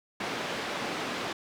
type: band-pass noise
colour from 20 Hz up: pink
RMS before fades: -34 dBFS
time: 0.2-1.33 s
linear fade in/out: 5 ms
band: 260 to 3900 Hz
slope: 12 dB/octave
effects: none